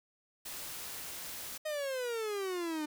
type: noise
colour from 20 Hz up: white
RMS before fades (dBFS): -43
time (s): 0.45-1.58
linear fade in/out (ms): 10
type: exponential sweep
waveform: 45% pulse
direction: down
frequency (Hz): 626 to 297.9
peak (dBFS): -34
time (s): 1.65-2.86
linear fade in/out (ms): 10
effects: none